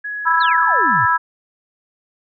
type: tone with pitch glide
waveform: sine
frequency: 1677 to 1750.2 Hz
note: G#6 to A6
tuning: +16 to -10 cents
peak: -23 dBFS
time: 0.04-1.08 s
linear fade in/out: 10 ms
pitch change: +74 cents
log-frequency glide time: 0.56-0.78 s
type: harmonic tone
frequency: 329.6 Hz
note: E4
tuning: in tune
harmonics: 3 / 4 / 5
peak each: -16 / -17 / -18 dBFS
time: 0.25-1.18 s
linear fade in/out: 20 ms
type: exponential sweep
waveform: sine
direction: down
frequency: 4435 to 97.2 Hz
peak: -24 dBFS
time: 0.4-1.06 s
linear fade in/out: 10 ms
effects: none